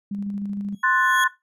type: tone with tremolo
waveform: sine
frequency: 201.4 Hz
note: G3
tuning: 47 cents sharp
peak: -25 dBFS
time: 0.11-0.75 s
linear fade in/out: 5 ms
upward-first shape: square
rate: 13 Hz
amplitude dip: 30%
type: tone with exponential growth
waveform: sawtooth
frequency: 3322 Hz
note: G#7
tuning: in tune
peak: -21 dBFS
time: 0.73-1.24 s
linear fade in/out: 2 ms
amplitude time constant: 110 ms
type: chord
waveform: sine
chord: F# diminished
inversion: second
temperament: equal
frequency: 1046.5 / 1480 / 1760 Hz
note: C6 / F#6 / A6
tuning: 0 / 0 / 0 cents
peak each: -21 dBFS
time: 0.83-1.28 s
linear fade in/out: 10 ms
effects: noise-tail reverb RT60 0.2 s tail -17 dB re dry + resampled to 32000 Hz